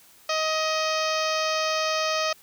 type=harmonic tone with a mistuned harmonic; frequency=629 Hz; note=D#5; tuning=19 cents sharp; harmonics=1 / 2 / 3 / 4 / 5 / 6 / 7 / 8 / 9 / 10; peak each=-27 / -28 / -34 / -32 / -35 / -38 / -36 / -34 / -37 / -39 dBFS; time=0.29-2.33 s; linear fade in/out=5 ms; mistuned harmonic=9; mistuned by=-21 cents; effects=white hiss -54 dBFS RMS until 2.42 s